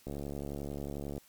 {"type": "click train", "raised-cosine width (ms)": 2, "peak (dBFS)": -26, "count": 80, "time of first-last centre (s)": [0.07, 1.18], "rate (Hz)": 71.2, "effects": ["white hiss -62 dBFS RMS until 1.28 s", "MP3 96 kbps"]}